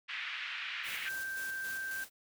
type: band-pass noise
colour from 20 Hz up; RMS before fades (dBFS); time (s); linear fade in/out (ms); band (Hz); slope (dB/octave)
pink; -40; 0.08-1.1; 20; 1700 to 3000; 24
type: noise with tremolo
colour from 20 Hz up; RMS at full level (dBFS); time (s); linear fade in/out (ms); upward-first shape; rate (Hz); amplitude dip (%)
white; -46; 0.83-2.1; 50; square; 3.7; 40
type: tone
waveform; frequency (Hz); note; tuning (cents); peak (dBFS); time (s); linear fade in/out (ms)
sine; 1568; G6; 0; -36; 1.06-2.04; 5
effects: none